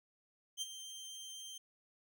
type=tone with ADSR envelope; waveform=25% pulse; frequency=3148 Hz; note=G7; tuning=7 cents sharp; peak=-32 dBFS; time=0.57-1.58 s; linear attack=46 ms; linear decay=29 ms; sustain=-11 dB; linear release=6 ms; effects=none